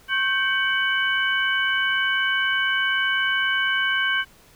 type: tone cluster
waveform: sine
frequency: 1088 / 1558 / 2248 / 2987 Hz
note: C#6 / G6 / C#7 / F#7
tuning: -33 / -11 / +24 / +16 cents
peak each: -30 / -21 / -29 / -26 dBFS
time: 0.08-4.25 s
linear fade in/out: 50 ms
effects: pink hiss -53 dBFS RMS until 4.55 s